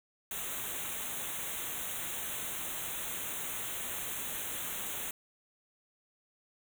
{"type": "band-stop noise", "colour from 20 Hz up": "white", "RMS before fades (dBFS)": -38, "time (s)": [0.31, 5.11], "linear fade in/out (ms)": 2, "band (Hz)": [3900, 6200], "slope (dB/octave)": 96, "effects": []}